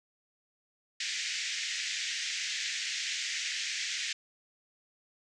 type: band-pass noise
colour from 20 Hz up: pink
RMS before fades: -35 dBFS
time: 1-4.13 s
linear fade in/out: 5 ms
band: 1800 to 7200 Hz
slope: 48 dB/octave
effects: none